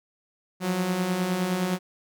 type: beating tone pair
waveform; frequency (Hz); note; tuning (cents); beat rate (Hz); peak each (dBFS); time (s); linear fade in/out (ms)
sawtooth; 174.2 / 183.9; F3 / F#3; -4 / -10; 9.7; -28 / -21; 0.6-1.79; 50
effects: none